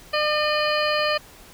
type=harmonic tone with a mistuned harmonic; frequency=603 Hz; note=D5; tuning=46 cents sharp; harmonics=1 / 2 / 3 / 4 / 5 / 7 / 8; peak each=-23 / -26 / -28 / -29 / -30 / -31 / -32 dBFS; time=0.13-1.18 s; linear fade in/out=10 ms; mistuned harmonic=4; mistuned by=+32 cents; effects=pink hiss -47 dBFS RMS until 1.53 s